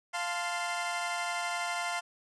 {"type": "chord", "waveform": "20% pulse", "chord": "F major", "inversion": "none", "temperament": "equal with one note detuned", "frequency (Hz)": [698.5, 880, 1041.7], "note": ["F5", "A5", "C6"], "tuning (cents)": [0, 0, -8], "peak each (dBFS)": [-29, -34, -32], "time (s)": [0.13, 2.01], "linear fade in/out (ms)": 20, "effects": ["resampled to 24000 Hz"]}